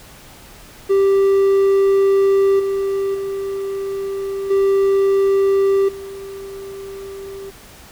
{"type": "tone with level steps", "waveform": "triangle", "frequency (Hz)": 392, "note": "G4", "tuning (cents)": 0, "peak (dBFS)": [-9, -15, -19, -10, -27], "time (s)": [0.89, 7.51], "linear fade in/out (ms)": 20, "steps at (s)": [2.59, 3.14, 4.5, 5.88], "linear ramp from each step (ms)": 10, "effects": ["pink hiss -42 dBFS RMS until 7.91 s"]}